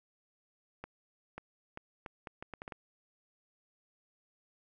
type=accelerating click train; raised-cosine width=0.5 ms; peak=-27 dBFS; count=10; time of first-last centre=0.84-2.722 s; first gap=540 ms; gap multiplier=0.73; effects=none